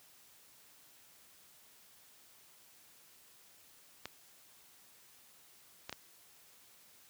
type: clicks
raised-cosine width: 0.2 ms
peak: -23 dBFS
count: 3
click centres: 4.056 / 5.895 / 5.927 s
effects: white hiss -62 dBFS RMS until 7.09 s + high-pass 60 Hz 12 dB/octave